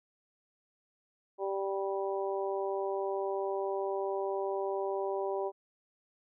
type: harmonic tone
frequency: 195.4 Hz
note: G3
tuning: 5 cents flat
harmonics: 2 / 3 / 4 / 5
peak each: -33 / -37 / -39 / -41 dBFS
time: 1.38-5.52 s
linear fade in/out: 50 ms
effects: none